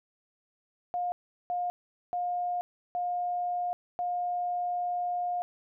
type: tone bursts at uneven times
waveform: sine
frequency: 711 Hz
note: F5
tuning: 31 cents sharp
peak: -28 dBFS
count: 5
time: 0.94-1.12 / 1.5-1.7 / 2.13-2.61 / 2.95-3.73 / 3.99-5.42 s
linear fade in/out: 0 ms
effects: none